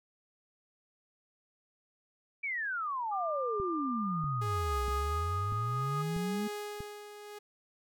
sine exponential two-way sweep, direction down then up, 2349 to 61.74 to 216.8 Hz, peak -32 dBFS, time 2.43-6.48 s, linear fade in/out 10 ms, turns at 4.83 s
sine tone with pitch glide, 1194 to 1241.1 Hz, D6 to D#6, +28 to -5 cents, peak -34 dBFS, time 3.11-6.03 s, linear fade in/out 20 ms, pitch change +67 cents, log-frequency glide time 3.98-4.31 s
click train, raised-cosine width 5 ms, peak -30 dBFS, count 6, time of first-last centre 3.6-6.805 s, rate 1.56 Hz
sawtooth tone with tremolo, 415.3 Hz, G#4, in tune, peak -32 dBFS, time 4.41-7.39 s, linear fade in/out 10 ms, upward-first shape sine, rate 0.64 Hz, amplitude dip 70%
effects none

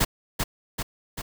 pink noise with echo, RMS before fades -21 dBFS, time 0-0.05 s, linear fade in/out 10 ms, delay 390 ms, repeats 3, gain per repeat -4 dB, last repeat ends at 1.22 s, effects none

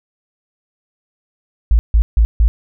sine tone bursts, 55.4 Hz, A1, 13 cents sharp, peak -7 dBFS, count 4, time 1.71-2.48 s, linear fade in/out 0 ms, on 80 ms, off 150 ms, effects none

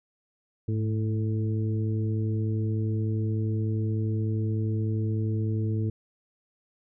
harmonic tone with a mistuned harmonic, 110 Hz, A2, in tune, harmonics 1 / 2 / 3 / 4, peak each -25 / -34 / -35 / -39 dBFS, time 0.68-5.9 s, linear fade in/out 5 ms, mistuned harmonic 1, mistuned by -53 cents, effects none

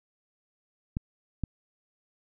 clicks, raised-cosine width 5 ms, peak -17 dBFS, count 2, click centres 0.969 / 1.437 s, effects none

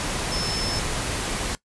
sine tone in noise, 5274 Hz, E8, in tune, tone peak -28 dBFS, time 0.32-0.79 s, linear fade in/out 0 ms, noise pink, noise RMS -27 dBFS, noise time 0-1.55 s, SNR -4 dB, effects noise-tail reverb RT60 0.1 s tail -19 dB re dry + resampled to 24000 Hz

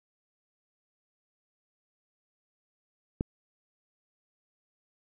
click, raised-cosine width 3 ms, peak -15 dBFS, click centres 3.209 s, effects none

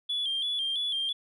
sine tone with vibrato, 3302 Hz, G#7, 11 cents flat, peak -26 dBFS, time 0.09-1.13 s, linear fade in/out 10 ms, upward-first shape square, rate 3 Hz, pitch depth 62 cents each way, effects tanh soft clip ceiling -24 dBFS

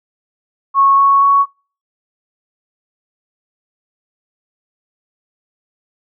sine tone with pitch steps, 1100 / 1107.7 / 1115.4 Hz, C#6 / C#6 / C#6, -14 / -2 / +10 cents, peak -7 dBFS, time 0.74-1.46 s, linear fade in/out 50 ms, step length 240 ms, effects noise-tail reverb RT60 0.4 s tail -26 dB re dry

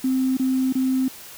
triangle tone bursts, 260.8 Hz, C4, 5 cents flat, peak -14 dBFS, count 3, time 0.04-1.082 s, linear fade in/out 5 ms, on 330 ms, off 26 ms, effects tanh soft clip ceiling -16 dBFS + white hiss -41 dBFS RMS until 1.37 s

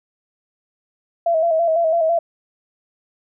sine tone with vibrato, 659.3 Hz, E5, in tune, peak -14 dBFS, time 1.26-2.19 s, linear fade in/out 5 ms, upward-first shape square, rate 6 Hz, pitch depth 51 cents each way, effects none

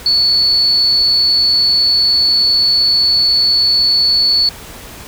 sine tone with amplitude modulation, 4435 Hz, C#8, in tune, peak -7 dBFS, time 0.06-4.49 s, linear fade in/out 2 ms, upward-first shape sine, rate 236 Hz, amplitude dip 40%, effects added 58 Hz sine -41 dBFS peak until 5.07 s + pink hiss -33 dBFS RMS until 5.07 s

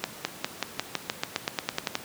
accelerating click train, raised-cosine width 0.2 ms, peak -8 dBFS, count 15, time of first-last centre 0.04-1.954 s, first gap 210 ms, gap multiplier 0.93, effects pink hiss -43 dBFS RMS until 2.04 s + high-pass 150 Hz 12 dB/octave

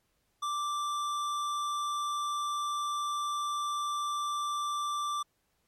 triangle tone with hard clipping, 1174.7 Hz, D6, in tune, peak -32 dBFS, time 0.42-5.23 s, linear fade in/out 10 ms, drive 17 dB, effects pink hiss -75 dBFS RMS until 5.67 s + MP3 64 kbps

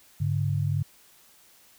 sine tone pair together, 101.61 / 143.7 Hz, G#2 / D3, -37 / -37 cents, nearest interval tritone, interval 600 cents, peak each -26 dBFS, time 0.2-0.83 s, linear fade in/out 10 ms, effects white hiss -57 dBFS RMS until 1.78 s

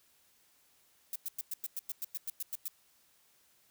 violet noise bursts, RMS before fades -37 dBFS, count 13, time 1.13-2.681 s, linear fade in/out 2 ms, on 27 ms, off 100 ms, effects white hiss -68 dBFS RMS until 3.7 s

